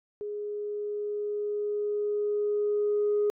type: tone with level ramp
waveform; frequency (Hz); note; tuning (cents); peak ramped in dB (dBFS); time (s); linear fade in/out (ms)
sine; 415.3; G#4; 0; -32 to -21; 0.21-3.3; 0
effects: tanh soft clip ceiling -19 dBFS